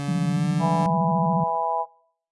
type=tone with pitch glide; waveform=30% pulse; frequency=142.7 to 147.39 Hz; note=D3 to D3; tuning=-49 to +7 cents; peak=-24 dBFS; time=0-0.86 s; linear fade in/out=0 ms; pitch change=+56 cents; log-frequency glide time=0.26-0.47 s
type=tone with vibrato; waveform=sine; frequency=173.4 Hz; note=F3; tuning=12 cents flat; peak=-21 dBFS; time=0.08-1.44 s; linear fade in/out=5 ms; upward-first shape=square; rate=14 Hz; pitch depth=130 cents each way
type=harmonic tone; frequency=164.81 Hz; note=E3; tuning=in tune; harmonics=3 / 4 / 5 / 6; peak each=-33 / -27 / -26 / -26 dBFS; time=0.59-1.86 s; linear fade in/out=50 ms
effects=noise-tail reverb RT60 0.6 s tail -22 dB re dry + resampled to 24000 Hz